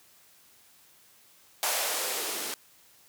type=noise with band-pass filter sweep; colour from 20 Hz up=violet; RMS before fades=-31 dBFS; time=1.63-2.54 s; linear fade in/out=0 ms; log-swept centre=700 to 310 Hz; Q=2.5; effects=white hiss -59 dBFS RMS until 3.08 s + high-pass 60 Hz 12 dB/octave